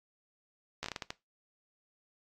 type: slowing click train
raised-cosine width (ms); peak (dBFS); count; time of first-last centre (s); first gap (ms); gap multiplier
0.2; -19; 8; 0.83-1.105; 13; 1.36
effects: noise-tail reverb RT60 0.2 s tail -19 dB re dry + AAC 64 kbps